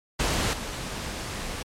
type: noise with level steps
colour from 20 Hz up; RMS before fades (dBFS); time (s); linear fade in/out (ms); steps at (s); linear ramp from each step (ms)
pink; -25 / -33; 0.19-1.63; 10; 0.53; 5
effects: low-pass 9000 Hz 12 dB/octave + MP3 96 kbps